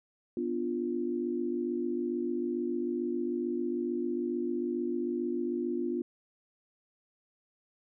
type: chord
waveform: sine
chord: B diminished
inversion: none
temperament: equal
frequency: 246.9 / 293.7 / 349.2 Hz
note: B3 / D4 / F4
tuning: 0 / 0 / 0 cents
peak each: -34 / -37 / -32 dBFS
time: 0.37-6.02 s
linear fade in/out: 2 ms
effects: none